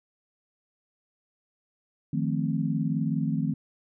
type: chord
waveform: sine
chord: F dominant seventh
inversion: third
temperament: equal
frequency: 155.56 / 174.61 / 220 / 261.6 Hz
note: Eb3 / F3 / A3 / C4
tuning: 0 / 0 / 0 / 0 cents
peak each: -28 / -31 / -30 / -31 dBFS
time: 2.13-3.54 s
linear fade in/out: 5 ms
effects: none